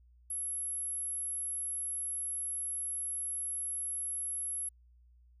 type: tone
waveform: sine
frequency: 11175 Hz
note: F9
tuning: in tune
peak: -34 dBFS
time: 0.3-4.69 s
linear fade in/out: 5 ms
effects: added 60 Hz sine -59 dBFS peak until 5.4 s